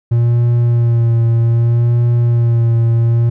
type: tone with vibrato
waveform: triangle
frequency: 117.5 Hz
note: A#2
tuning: 14 cents sharp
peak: -7 dBFS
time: 0.11-3.3 s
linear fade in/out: 10 ms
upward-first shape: sine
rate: 0.64 Hz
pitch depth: 27 cents each way
effects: none